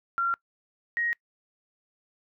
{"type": "tone pair in turn", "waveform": "sine", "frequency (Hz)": [1375, 1882.2], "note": ["F6", "A#6"], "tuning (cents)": [-27, 16], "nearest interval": "perfect fourth", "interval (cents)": 543, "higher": "second", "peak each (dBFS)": [-23, -25], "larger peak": "first", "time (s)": [[0.18, 0.34], [0.97, 1.13]], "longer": "neither", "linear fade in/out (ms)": 0, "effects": ["noise-tail reverb RT60 0.1 s tail -24 dB re dry"]}